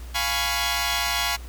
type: chord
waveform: 10% pulse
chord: C# dominant seventh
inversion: first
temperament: equal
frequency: 698.5 / 830.6 / 987.8 / 1108.7 Hz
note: E#5 / G#5 / B5 / C#6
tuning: 0 / 0 / 0 / 0 cents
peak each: -20 dBFS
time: 0.14-1.37 s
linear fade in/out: 20 ms
effects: added 60 Hz sine -35 dBFS peak until 1.48 s + pink hiss -47 dBFS RMS until 1.48 s